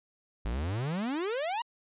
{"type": "exponential sweep", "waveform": "45% pulse", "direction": "up", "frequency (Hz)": [50, 984], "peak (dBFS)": -30, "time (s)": [0.45, 1.62], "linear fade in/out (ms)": 5, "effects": ["resampled to 8000 Hz"]}